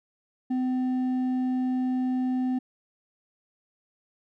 sine tone with hard clipping, 255 Hz, C4, 44 cents flat, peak -25 dBFS, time 0.5-2.59 s, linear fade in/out 10 ms, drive 4 dB, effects none

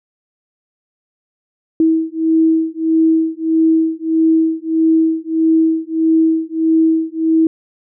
sine beating tone pair, 321.7 / 323.3 Hz, E4 / E4, -42 / -34 cents, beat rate 1.6 Hz, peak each -14 dBFS, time 1.8-7.47 s, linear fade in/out 2 ms, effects none

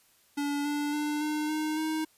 square tone with pitch steps, 287.1 / 292.3 / 297.6 / 302.9 / 308.4 / 314 Hz, D4 / D4 / D4 / D#4 / D#4 / D#4, -39 / -8 / +23 / -46 / -15 / +16 cents, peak -29 dBFS, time 0.37-2.05 s, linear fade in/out 10 ms, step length 280 ms, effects white hiss -64 dBFS RMS until 2.17 s + resampled to 32000 Hz

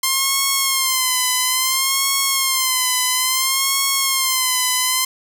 5% pulse tone with vibrato, 1051 Hz, C6, 7 cents sharp, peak -4 dBFS, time 0.03-5.05 s, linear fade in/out 5 ms, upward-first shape sine, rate 0.59 Hz, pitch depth 71 cents each way, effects none

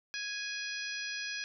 harmonic tone, 830.6 Hz, G#5, in tune, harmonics 2 / 3 / 4 / 5 / 6 / 7, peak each -40 / -41 / -46 / -46 / -43 / -47 dBFS, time 0.14-1.44 s, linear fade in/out 0 ms, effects none

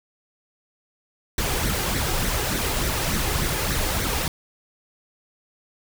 pink noise with flanger, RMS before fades -24 dBFS, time 1.38-4.28 s, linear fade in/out 2 ms, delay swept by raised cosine 0.49 to 2.49 ms, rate 3.4 Hz, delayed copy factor +0.5, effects none

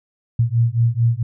sine beating tone pair, 114.7 / 119.2 Hz, A#2 / A#2, -28 / +39 cents, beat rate 4.5 Hz, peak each -17 dBFS, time 0.39-1.23 s, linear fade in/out 5 ms, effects none

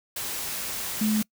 sine tone in noise, 214.6 Hz, A3, 43 cents flat, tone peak -21 dBFS, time 1.01-1.22 s, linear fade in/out 5 ms, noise white, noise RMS -32 dBFS, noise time 0.16-1.23 s, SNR +8 dB, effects noise-tail reverb RT60 0.1 s tail -25 dB re dry

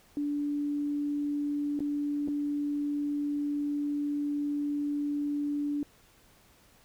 sine tone with dropouts, 290.6 Hz, D4, 18 cents flat, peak -28 dBFS, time 0.17-5.83 s, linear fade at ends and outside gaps 1 ms, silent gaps 1.792-1.804 / 2.277-2.284 s, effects pink hiss -61 dBFS RMS until 6.84 s

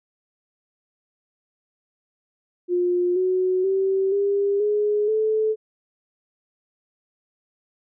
sine tone with pitch steps, 355.3 / 370 / 385.2 / 401.1 / 417.7 / 434.9 Hz, F4 / F#4 / G4 / G4 / G#4 / A4, +30 / 0 / -30 / +40 / +10 / -20 cents, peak -18 dBFS, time 2.68-5.56 s, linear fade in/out 50 ms, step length 480 ms, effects none

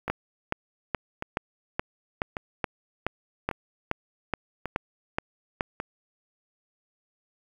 two click trains, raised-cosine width 0.5 ms, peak -10 / -16 dBFS, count 14 / 6, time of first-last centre 0.1-5.608 / 0.08-5.801 s, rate 2.36 / 0.874 Hz, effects 8-bit

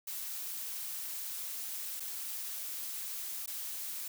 blue noise with dropouts, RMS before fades -40 dBFS, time 0.07-4.08 s, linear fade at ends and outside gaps 5 ms, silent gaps 1.998-2.003 / 3.461-3.475 s, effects none

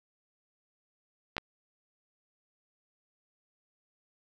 clicks, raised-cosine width 0.3 ms, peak -16 dBFS, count 2, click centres 1.367 / 1.381 s, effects none

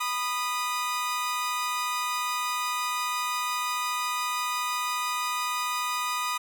sawtooth tone pair together, 987.8 / 1233.3 Hz, B5 / D#6, 0 / -16 cents, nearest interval major third, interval 384 cents, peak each -28 / -25 dBFS, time 0-6.38 s, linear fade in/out 10 ms, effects none

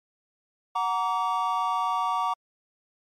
triangle chord, Gb augmented, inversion none, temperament equal with one note detuned, 740 / 932.3 / 1151.8 Hz, Gb5 / Bb5 / D6, 0 / 0 / -34 cents, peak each -28 / -26 / -25 dBFS, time 0.75-2.34 s, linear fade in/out 10 ms, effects MP3 64 kbps

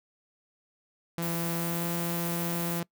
sawtooth tone with pitch glide, 168.6 to 170.56 Hz, E3 to F3, +39 to -41 cents, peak -26 dBFS, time 1.18-2.83 s, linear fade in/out 0 ms, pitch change +20 cents, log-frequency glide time 1.68-1.84 s
violet noise, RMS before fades -36 dBFS, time 1.22-2.8 s, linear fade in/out 5 ms
effects noise-tail reverb RT60 0.1 s tail -23 dB re dry

